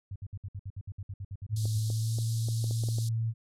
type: tone bursts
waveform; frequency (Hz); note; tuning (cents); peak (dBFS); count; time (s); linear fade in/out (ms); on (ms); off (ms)
sine; 98; G2; 0; -35; 16; 0.11-1.793; 5; 48; 61
type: tone with pitch glide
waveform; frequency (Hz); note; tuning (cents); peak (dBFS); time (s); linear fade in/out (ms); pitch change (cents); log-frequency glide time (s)
sine; 108.8 to 113.35; A2 to A#2; -19 to -48; -27; 1.49-3.34; 50; +71; 1.77-2.2
type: band-pass noise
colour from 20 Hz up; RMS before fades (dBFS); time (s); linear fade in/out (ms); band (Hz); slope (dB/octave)
pink; -45; 1.56-3.09; 5; 3800 to 12000; 48
type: clicks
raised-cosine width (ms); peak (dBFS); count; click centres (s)
2; -27; 9; 1.655 / 1.902 / 2.186 / 2.486 / 2.642 / 2.71 / 2.837 / 2.887 / 2.985
effects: none